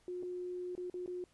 sine tone with dropouts, 359.6 Hz, F#4, 49 cents flat, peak -38 dBFS, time 0.08-1.24 s, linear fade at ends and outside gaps 1 ms, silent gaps 0.227-0.232 / 0.752-0.778 / 0.899-0.941 / 1.061-1.077 s, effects pink hiss -70 dBFS RMS until 1.33 s + resampled to 24000 Hz

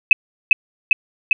sine tone with echo, 2570 Hz, E7, 45 cents flat, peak -4 dBFS, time 0.11-0.13 s, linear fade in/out 2 ms, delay 400 ms, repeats 3, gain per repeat -2 dB, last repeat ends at 1.33 s, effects none

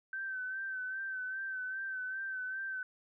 sine tone with vibrato, 1539 Hz, G6, 32 cents flat, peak -36 dBFS, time 0.13-2.83 s, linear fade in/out 2 ms, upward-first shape sine, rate 2.5 Hz, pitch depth 39 cents each way, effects none

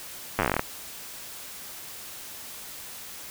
slowing click train, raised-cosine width 0.5 ms, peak -8 dBFS, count 13, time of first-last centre 0.39-0.594 s, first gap 9 ms, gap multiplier 1.11, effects white hiss -41 dBFS RMS until 3.3 s

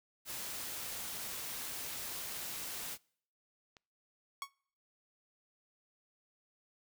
white noise, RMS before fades -42 dBFS, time 0.25-2.98 s, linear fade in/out 50 ms
click, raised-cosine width 0.2 ms, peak -38 dBFS, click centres 3.768 s
sawtooth tone with exponential decay, 1108.7 Hz, C#6, in tune, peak -31 dBFS, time 4.42-4.51 s, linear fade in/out 1 ms, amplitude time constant 18 ms
effects noise-tail reverb RT60 0.6 s tail -26 dB re dry

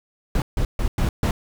brown noise bursts at uneven times, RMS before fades -20 dBFS, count 5, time 0.35-0.42 / 0.57-0.65 / 0.79-0.88 / 0.98-1.09 / 1.23-1.31 s, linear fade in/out 2 ms, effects none

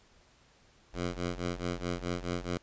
10% pulse ring-modulated tone, 88.5 Hz, F2, 23 cents sharp, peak -22 dBFS, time 0.93-2.58 s, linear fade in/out 10 ms, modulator 41.9 Hz, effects pink hiss -63 dBFS RMS until 2.62 s + resampled to 16000 Hz

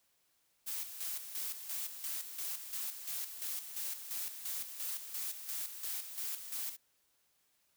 blue noise with tremolo, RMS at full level -39 dBFS, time 0.66-6.77 s, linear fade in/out 20 ms, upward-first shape square, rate 2.9 Hz, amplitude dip 60%, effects white hiss -75 dBFS RMS until 7.76 s

